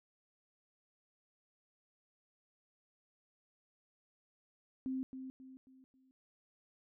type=tone with echo; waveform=sine; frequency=261.6 Hz; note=C4; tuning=in tune; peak=-35 dBFS; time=4.86-5.03 s; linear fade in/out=0 ms; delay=270 ms; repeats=4; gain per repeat=-8 dB; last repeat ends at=6.11 s; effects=none

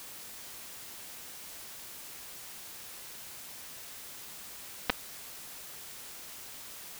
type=clicks; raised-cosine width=0.3 ms; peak=-8 dBFS; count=2; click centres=4.897 / 4.901 s; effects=white hiss -46 dBFS RMS until 6.99 s

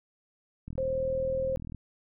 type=click train; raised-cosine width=5 ms; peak=-28 dBFS; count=44; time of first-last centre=0.68-1.747 s; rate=40.3 Hz
type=tone; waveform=sine; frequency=528 Hz; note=C5; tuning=16 cents sharp; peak=-27 dBFS; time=0.78-1.56 s; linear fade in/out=0 ms
effects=none

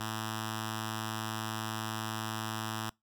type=tone with notch filter; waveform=5% pulse; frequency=110 Hz; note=A2; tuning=in tune; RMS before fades=-37 dBFS; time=0-2.9 s; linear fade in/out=5 ms; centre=500 Hz; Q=0.74; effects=noise-tail reverb RT60 0.2 s tail -25 dB re dry

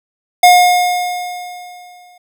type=tone with exponential decay; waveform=square; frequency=717 Hz; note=F5; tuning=45 cents sharp; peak=-3 dBFS; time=0.43-2.18 s; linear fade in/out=5 ms; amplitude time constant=380 ms; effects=none

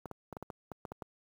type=clicks; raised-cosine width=1 ms; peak=-27 dBFS; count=10; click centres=0.057 / 0.113 / 0.327 / 0.368 / 0.426 / 0.502 / 0.717 / 0.852 / 0.919 / 1.022 s; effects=high-pass 60 Hz 12 dB/octave + 9-bit

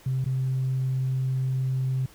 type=tone with dropouts; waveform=sine; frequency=130.81 Hz; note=C3; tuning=in tune; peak=-22 dBFS; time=0.06-2.06 s; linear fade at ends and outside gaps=5 ms; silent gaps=0.244-0.26 s; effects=tanh soft clip ceiling -19 dBFS + pink hiss -53 dBFS RMS until 2.14 s

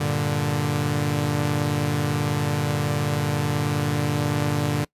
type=chord; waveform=sawtooth; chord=G minor; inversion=none; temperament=equal; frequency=98 / 116.54 / 146.83 Hz; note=G2 / Bb2 / D3; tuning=0 / 0 / 0 cents; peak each=-25 / -24 / -19 dBFS; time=0-4.85 s; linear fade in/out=10 ms; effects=noise-tail reverb RT60 0.1 s tail -23 dB re dry + resampled to 32000 Hz

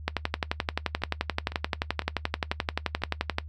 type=two click trains; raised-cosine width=0.3 ms; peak=-9 / -21 dBFS; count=39 / 5; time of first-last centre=0.08-3.384 / 1.02-3.02 s; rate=11.5 / 2 Hz; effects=noise-tail reverb RT60 0.1 s tail -18 dB re dry + added 76 Hz sine -38 dBFS peak until 3.48 s

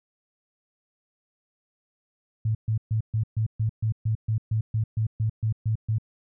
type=tone bursts; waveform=sine; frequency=110 Hz; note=A2; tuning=in tune; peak=-21 dBFS; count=16; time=2.45-5.984 s; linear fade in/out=5 ms; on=99 ms; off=130 ms; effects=none

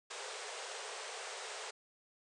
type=band-pass noise; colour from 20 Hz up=pink; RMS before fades=-45 dBFS; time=0.1-1.71 s; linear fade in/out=10 ms; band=400 to 9100 Hz; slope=96 dB/octave; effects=none

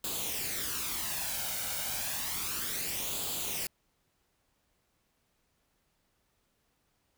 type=noise with flanger; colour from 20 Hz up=white; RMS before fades=-35 dBFS; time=0.04-3.67 s; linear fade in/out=2 ms; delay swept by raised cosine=0.26 to 1.36 ms; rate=0.31 Hz; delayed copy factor=+0.6; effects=pink hiss -75 dBFS RMS until 7.17 s

